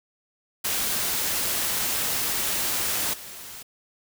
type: noise with level steps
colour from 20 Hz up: white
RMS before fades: -26 / -40 dBFS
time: 0.64-3.63 s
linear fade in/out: 10 ms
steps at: 3.13 s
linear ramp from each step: 10 ms
effects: none